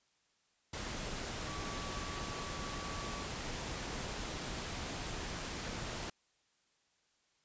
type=tone in noise; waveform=sine; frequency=1144 Hz; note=D6; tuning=46 cents flat; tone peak=-47 dBFS; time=1.46-3.24 s; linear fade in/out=5 ms; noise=pink; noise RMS=-41 dBFS; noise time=0.73-6.1 s; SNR=-9 dB; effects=white hiss -75 dBFS RMS until 7.44 s + resampled to 16000 Hz